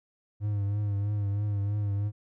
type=tone with vibrato; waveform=triangle; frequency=102.2 Hz; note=G#2; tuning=27 cents flat; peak=-24 dBFS; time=0.4-2.12 s; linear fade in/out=50 ms; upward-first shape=triangle; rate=3.1 Hz; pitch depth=51 cents each way; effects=none